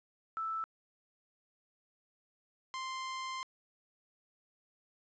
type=tone pair in turn; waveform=sine / sawtooth; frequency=1318.5 / 1046.5 Hz; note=E6 / C6; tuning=0 / 0 cents; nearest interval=major third; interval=400 cents; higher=first; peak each=-34 / -34 dBFS; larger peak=neither; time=0.37-0.64 / 2.74-3.43 s; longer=second; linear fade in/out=0 ms; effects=resampled to 16000 Hz + 12-bit